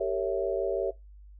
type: chord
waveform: sine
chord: G diminished seventh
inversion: none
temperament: equal with one note detuned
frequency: 392 / 458.2 / 554.4 / 659.3 Hz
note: G4 / Bb4 / Db5 / Fb5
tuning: 0 / -30 / 0 / 0 cents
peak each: -31 / -32 / -31 / -32 dBFS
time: 0-0.91 s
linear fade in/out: 10 ms
effects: noise-tail reverb RT60 0.2 s tail -20 dB re dry + added 50 Hz sine -47 dBFS peak until 1.39 s